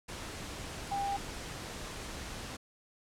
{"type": "tone in noise", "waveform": "sine", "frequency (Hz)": 798, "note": "G5", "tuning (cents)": 31, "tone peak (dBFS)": -31, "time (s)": [0.91, 1.17], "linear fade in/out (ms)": 10, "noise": "pink", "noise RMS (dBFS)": -42, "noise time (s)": [0.08, 2.57], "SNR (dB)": 8, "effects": ["low-pass 9000 Hz 12 dB/octave"]}